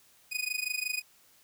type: tone with amplitude modulation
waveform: sawtooth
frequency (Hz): 2488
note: D#7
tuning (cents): -1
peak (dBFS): -24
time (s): 0.31-1.02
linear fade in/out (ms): 20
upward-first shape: sine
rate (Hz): 25.6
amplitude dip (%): 90
effects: white hiss -62 dBFS RMS until 1.43 s